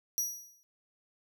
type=tone with exponential decay; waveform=sawtooth; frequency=5790 Hz; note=F#8; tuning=38 cents flat; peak=-24 dBFS; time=0.18-0.63 s; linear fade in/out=0 ms; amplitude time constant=96 ms; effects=none